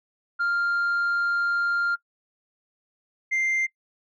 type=tone pair in turn; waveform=sine; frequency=1396.9 / 2093 Hz; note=F6 / C7; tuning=0 / 0 cents; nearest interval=perfect fifth; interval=700 cents; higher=second; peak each=-19 dBFS; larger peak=neither; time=0.39-1.96 / 3.31-3.67 s; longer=first; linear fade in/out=20 ms; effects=noise-tail reverb RT60 0.1 s tail -22 dB re dry + tanh soft clip ceiling -20 dBFS